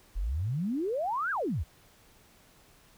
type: exponential two-way sweep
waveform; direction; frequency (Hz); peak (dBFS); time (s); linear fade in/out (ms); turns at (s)
sine; up then down; 38.89 to 1661.2 to 59.4; -28; 0.15-1.64; 20; 1.31
effects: pink hiss -60 dBFS RMS until 2.97 s